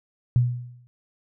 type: tone with exponential decay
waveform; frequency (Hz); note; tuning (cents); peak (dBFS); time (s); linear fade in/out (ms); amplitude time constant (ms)
sine; 122.3; B2; -16; -13; 0.36-0.87; 0; 110
effects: none